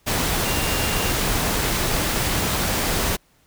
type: tone in noise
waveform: sine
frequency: 2787 Hz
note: F7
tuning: 4 cents flat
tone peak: -31 dBFS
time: 0.44-1.13 s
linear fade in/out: 20 ms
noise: pink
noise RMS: -22 dBFS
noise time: 0.06-3.17 s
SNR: -12 dB
effects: pink hiss -60 dBFS RMS until 3.46 s